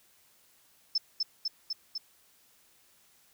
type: tone with echo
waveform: sine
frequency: 5274 Hz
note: E8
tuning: in tune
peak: -24 dBFS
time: 0.95-0.98 s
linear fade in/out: 5 ms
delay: 250 ms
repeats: 4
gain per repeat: -2 dB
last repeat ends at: 1.98 s
effects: white hiss -64 dBFS RMS until 3.33 s